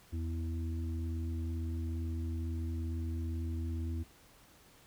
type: harmonic tone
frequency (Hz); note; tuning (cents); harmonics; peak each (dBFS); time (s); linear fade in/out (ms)
82.2; E2; -4; 1 / 3 / 4; -34 / -44 / -46; 0.12-4.04; 20
effects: pink hiss -61 dBFS RMS until 4.86 s